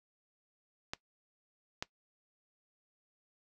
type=clicks; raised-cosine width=0.2 ms; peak=-19 / -18 dBFS; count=2; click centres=0.935 / 1.825 s; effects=noise-tail reverb RT60 0.1 s tail -20 dB re dry